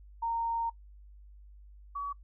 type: tone pair in turn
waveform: sine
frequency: 923 / 1134.4 Hz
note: A#5 / C#6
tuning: -17 / +40 cents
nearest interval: major third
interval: 357 cents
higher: second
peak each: -29 / -33 dBFS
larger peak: first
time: 0.22-0.7 / 1.95-2.13 s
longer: first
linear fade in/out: 10 ms
effects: noise-tail reverb RT60 0.1 s tail -22 dB re dry + added 50 Hz sine -50 dBFS peak until 2.23 s